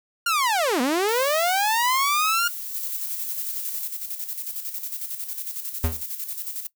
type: linear two-way sweep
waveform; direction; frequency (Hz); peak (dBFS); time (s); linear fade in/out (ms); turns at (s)
sawtooth; down then up; 1429 to 234.7 to 1429; -16; 0.26-2.48; 5; 0.81
type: noise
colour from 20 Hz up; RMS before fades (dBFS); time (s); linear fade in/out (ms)
violet; -33; 1.09-3.87; 0
type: noise with tremolo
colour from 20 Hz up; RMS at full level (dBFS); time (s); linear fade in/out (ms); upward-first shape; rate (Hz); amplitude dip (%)
violet; -30; 2.74-6.67; 5; square; 11; 55
type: tone with exponential decay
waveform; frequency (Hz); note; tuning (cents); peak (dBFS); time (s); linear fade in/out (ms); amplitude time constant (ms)
square; 81.6; E2; -17; -17; 5.84-6.03; 0; 41
effects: noise-tail reverb RT60 0.1 s tail -19 dB re dry

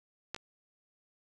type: clicks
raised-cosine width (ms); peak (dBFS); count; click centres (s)
0.2; -18 / -29; 2; 0.346 / 0.363
effects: none

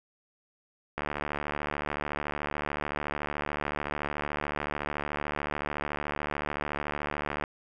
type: click train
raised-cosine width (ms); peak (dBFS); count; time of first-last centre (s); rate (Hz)
0.5; -16; 477; 0.98-7.439; 73.7
effects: none

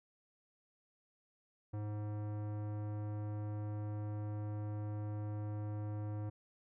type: tone with tanh clipping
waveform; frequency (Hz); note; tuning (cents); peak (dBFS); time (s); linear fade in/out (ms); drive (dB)
sine; 105; G#2; +19; -40; 1.73-6.3; 10; 18
effects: none

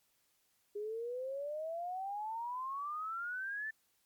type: exponential sweep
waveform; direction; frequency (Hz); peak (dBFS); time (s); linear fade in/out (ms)
sine; up; 407.1 to 1783; -37; 0.75-3.71; 10
effects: white hiss -75 dBFS RMS until 4.05 s + MP3 96 kbps

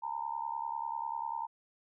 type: tone with amplitude modulation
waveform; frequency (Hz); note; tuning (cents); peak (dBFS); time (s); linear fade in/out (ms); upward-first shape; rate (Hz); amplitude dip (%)
sine; 916; A#5; -31; -30; 0.02-1.47; 20; sine; 70.1; 95
effects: none

